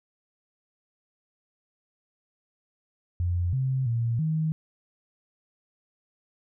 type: tone with pitch steps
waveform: sine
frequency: 87.9 / 131.6 / 116.6 / 157.8 Hz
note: F2 / C3 / A#2 / D#3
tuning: +12 / +10 / +1 / +25 cents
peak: -23 dBFS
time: 3.2-4.52 s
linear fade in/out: 0 ms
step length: 330 ms
effects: none